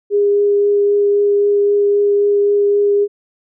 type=tone with vibrato; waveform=sine; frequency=407.4 Hz; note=G#4; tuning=33 cents flat; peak=-10 dBFS; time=0.1-3.08 s; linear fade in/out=50 ms; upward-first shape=triangle; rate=3.8 Hz; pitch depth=9 cents each way; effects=none